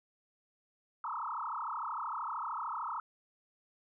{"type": "tone with frequency modulation", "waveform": "sine", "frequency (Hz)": 1108.7, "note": "C#6", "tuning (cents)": 0, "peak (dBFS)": -35, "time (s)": [1.04, 3], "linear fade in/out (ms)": 2, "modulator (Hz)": 33.2, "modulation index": 6.6, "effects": []}